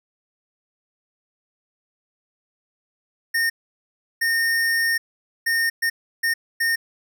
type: tone bursts at uneven times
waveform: square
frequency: 1833 Hz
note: A#6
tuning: 30 cents flat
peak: -19 dBFS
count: 6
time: 3.34-3.5 / 4.21-4.98 / 5.46-5.7 / 5.82-5.9 / 6.23-6.34 / 6.6-6.76 s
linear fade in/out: 10 ms
effects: none

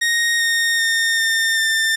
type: tone with pitch steps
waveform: sawtooth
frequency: 1864.7 / 1846.5 / 1828.4 / 1810.6 / 1792.9 Hz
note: A#6 / A#6 / A#6 / A6 / A6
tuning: 0 / -17 / -34 / +49 / +32 cents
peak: -12 dBFS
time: 0.01-1.96 s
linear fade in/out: 10 ms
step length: 390 ms
effects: low-pass 11000 Hz 12 dB/octave + 8-bit

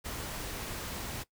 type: noise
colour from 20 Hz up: pink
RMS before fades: -39 dBFS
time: 0.04-1.24 s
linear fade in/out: 20 ms
effects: noise-tail reverb RT60 0.1 s tail -18 dB re dry

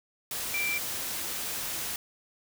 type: tone in noise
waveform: sine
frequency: 2349 Hz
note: D7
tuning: in tune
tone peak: -28 dBFS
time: 0.54-0.78 s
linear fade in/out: 2 ms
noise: white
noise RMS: -34 dBFS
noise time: 0.31-1.96 s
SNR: +3 dB
effects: none

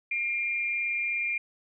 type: tone pair together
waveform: sine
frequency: 2131 / 2392 Hz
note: C7 / D7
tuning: +31 / +31 cents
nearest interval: major second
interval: 200 cents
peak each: -35 / -27 dBFS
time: 0.11-1.38 s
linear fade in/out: 5 ms
effects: none

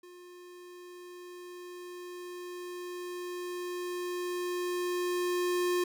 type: tone with level ramp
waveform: square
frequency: 356.3 Hz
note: F4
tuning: 35 cents sharp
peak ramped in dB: -50 to -27 dBFS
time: 0.03-5.84 s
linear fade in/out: 5 ms
effects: none

